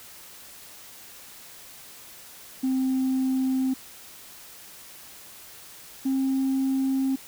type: tone pair in turn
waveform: sine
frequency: 261.6 / 266.9 Hz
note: C4 / C4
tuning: 0 / +35 cents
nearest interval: unison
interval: 35 cents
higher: second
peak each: -20 / -20 dBFS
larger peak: neither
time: 2.63-3.74 / 6.05-7.16 s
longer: neither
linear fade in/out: 10 ms
effects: tanh soft clip ceiling -19 dBFS + white hiss -46 dBFS RMS until 7.27 s